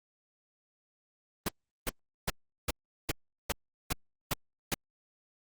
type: noise bursts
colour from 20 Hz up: pink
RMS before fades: -30 dBFS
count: 9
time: 1.46-4.743 s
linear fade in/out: 5 ms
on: 27 ms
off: 380 ms
effects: Opus 32 kbps